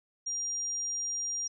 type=tone; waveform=sine; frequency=5700 Hz; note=F8; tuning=34 cents sharp; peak=-31 dBFS; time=0.26-1.48 s; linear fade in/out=10 ms; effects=none